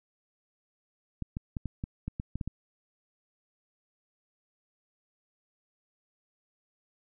clicks, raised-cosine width 5 ms, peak -21 dBFS, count 10, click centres 1.223 / 1.369 / 1.568 / 1.657 / 1.839 / 2.08 / 2.199 / 2.356 / 2.412 / 2.476 s, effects none

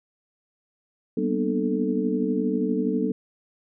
sine tone cluster, 192.5 / 237.2 / 249.5 / 300.7 / 439.4 Hz, G3 / A#3 / B3 / D4 / A4, -31 / +30 / +18 / +41 / -2 cents, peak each -28 dBFS, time 1.17-3.12 s, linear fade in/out 5 ms, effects none

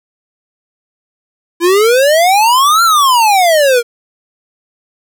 square exponential two-way sweep, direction up then down, 332.3 to 1396.9 to 460.6 Hz, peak -7 dBFS, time 1.6-3.83 s, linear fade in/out 50 ms, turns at 2.83 s, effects none

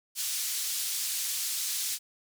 pink band-pass noise, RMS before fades -32 dBFS, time 0.15-1.99 s, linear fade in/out 50 ms, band 4800 to 16000 Hz, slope 12 dB/octave, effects none

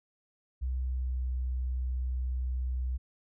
sine tone with pitch glide, 63.8 to 63.1 Hz, C2 to B1, -43 to +38 cents, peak -29 dBFS, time 0.61-2.98 s, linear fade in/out 20 ms, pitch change -19 cents, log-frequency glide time 0.83-1.26 s, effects none

